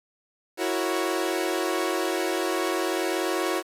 sawtooth chord, F# dominant seventh, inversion third, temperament equal, 329.6 / 370 / 466.2 / 554.4 Hz, E4 / F#4 / A#4 / C#5, 0 / 0 / 0 / 0 cents, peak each -25 / -24 / -30 / -28 dBFS, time 0.57-3.63 s, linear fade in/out 50 ms, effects resampled to 32000 Hz + 8-bit

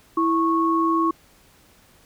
sine tone pair together, 329.2 / 1101.2 Hz, E4 / C#6, -2 / -12 cents, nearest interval octave + major sixth, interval 2090 cents, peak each -20 dBFS, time 0.17-1.11 s, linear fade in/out 5 ms, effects pink hiss -55 dBFS RMS until 2.05 s

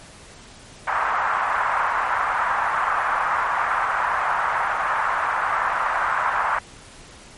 pink band-pass noise, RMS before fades -22 dBFS, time 0.87-6.59 s, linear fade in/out 5 ms, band 900 to 1500 Hz, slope 24 dB/octave, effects pink hiss -44 dBFS RMS until 7.37 s + MP3 48 kbps

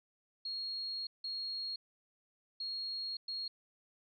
sine tone bursts at uneven times, 4285 Hz, C8, 40 cents sharp, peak -37 dBFS, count 4, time 0.45-1.07 / 1.24-1.76 / 2.6-3.17 / 3.28-3.48 s, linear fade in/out 5 ms, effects none

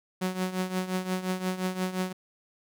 sawtooth tone with tremolo, 185 Hz, F#3, in tune, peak -21 dBFS, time 0.21-2.13 s, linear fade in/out 10 ms, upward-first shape triangle, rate 5.7 Hz, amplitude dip 80%, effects none

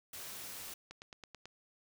white noise, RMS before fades -46 dBFS, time 0.13-0.74 s, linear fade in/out 5 ms
click train, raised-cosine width 0.2 ms, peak -31 dBFS, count 6, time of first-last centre 0.91-1.456 s, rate 9.16 Hz
effects none

